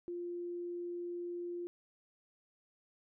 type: tone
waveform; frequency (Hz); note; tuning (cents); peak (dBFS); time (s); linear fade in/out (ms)
sine; 349.2; F4; 0; -38; 0.08-1.67; 0
effects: none